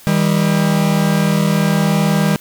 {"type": "tone pair together", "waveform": "45% pulse", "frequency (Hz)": [159.7, 199.4], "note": ["D#3", "G3"], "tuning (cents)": [45, 30], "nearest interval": "major third", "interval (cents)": 385, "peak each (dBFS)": -15, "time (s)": [0.07, 2.36], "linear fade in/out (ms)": 0, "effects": ["white hiss -42 dBFS RMS until 2.4 s"]}